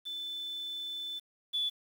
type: tone pair in turn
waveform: sine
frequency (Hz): 3515 / 3457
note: A7 / A7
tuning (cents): -2 / -31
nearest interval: unison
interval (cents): 29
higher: first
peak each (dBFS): -36 / -28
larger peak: second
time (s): 0.05-1.2 / 1.53-1.7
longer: first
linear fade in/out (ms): 20
effects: tanh soft clip ceiling -24 dBFS + 9-bit